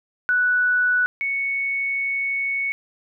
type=tone pair in turn; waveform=sine; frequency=1480 / 2217 Hz; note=F#6 / C#7; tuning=0 / 0 cents; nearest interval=perfect fifth; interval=700 cents; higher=second; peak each=-16 / -21 dBFS; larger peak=first; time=0.29-1.06 / 1.21-2.72 s; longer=second; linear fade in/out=0 ms; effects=none